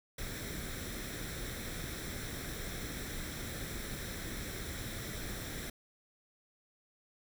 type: noise with comb filter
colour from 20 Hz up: pink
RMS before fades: -41 dBFS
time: 0.18-5.7 s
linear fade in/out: 5 ms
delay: 0.53 ms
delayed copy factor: +0.6
effects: none